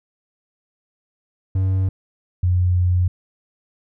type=tone pair in turn; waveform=triangle / sine; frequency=94.8 / 89.8 Hz; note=F#2 / F2; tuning=+43 / +49 cents; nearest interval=minor second; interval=94 cents; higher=first; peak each=-14 dBFS; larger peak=neither; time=1.55-1.89 / 2.43-3.08 s; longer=second; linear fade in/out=5 ms; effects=none